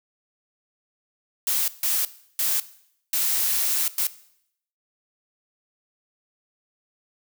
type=noise bursts at uneven times; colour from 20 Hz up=blue; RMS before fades=-23 dBFS; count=5; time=1.47-1.68 / 1.83-2.05 / 2.39-2.6 / 3.13-3.88 / 3.98-4.07 s; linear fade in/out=2 ms; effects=noise-tail reverb RT60 0.7 s tail -17 dB re dry